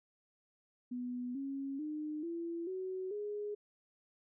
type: tone with pitch steps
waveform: sine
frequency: 246.9 / 274 / 304 / 337.3 / 374.2 / 415.2 Hz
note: B3 / C#4 / D#4 / E4 / F#4 / G#4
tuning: 0 / -20 / -40 / +40 / +20 / 0 cents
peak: -37 dBFS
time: 0.91-3.55 s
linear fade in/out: 10 ms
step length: 440 ms
effects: none